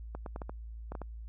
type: clicks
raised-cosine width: 1 ms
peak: -26 dBFS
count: 8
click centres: 0.15 / 0.262 / 0.361 / 0.418 / 0.495 / 0.92 / 0.952 / 1.017 s
effects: added 56 Hz sine -41 dBFS peak until 1.28 s